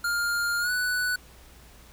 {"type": "tone with pitch glide", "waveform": "square", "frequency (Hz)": [1406, 1484.5], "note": ["F6", "F#6"], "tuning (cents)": [11, 5], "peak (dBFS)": -25, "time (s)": [0.04, 1.16], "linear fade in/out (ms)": 5, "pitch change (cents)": 94, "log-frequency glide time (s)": [0.6, 0.71], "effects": ["added 60 Hz sine -52 dBFS peak until 1.92 s", "pink hiss -53 dBFS RMS until 1.92 s"]}